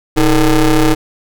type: ring-modulated tone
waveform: 35% pulse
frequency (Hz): 149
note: D3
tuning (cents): +25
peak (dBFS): -3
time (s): 0.16-0.95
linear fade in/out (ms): 20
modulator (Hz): 166
effects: none